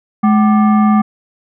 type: tone with frequency modulation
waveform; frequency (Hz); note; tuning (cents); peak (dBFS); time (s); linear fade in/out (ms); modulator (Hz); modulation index
sine; 212.1; G#3; +37; -7; 0.23-1.02; 10; 974; 0.61
effects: none